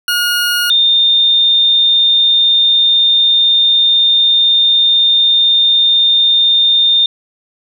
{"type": "tone pair in turn", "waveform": ["20% pulse", "sine"], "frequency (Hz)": [1435, 3629], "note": ["F6", "A#7"], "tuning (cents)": [47, -47], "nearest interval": "octave + major third", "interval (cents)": 1606, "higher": "second", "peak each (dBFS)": -7, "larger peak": "neither", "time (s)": [[0.08, 0.7], [0.7, 7.06]], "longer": "second", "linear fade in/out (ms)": 2, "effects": []}